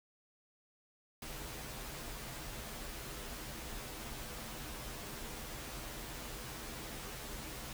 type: noise with comb filter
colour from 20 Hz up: pink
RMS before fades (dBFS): -45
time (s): 1.22-7.73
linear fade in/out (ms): 2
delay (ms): 11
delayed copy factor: -0.65
effects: none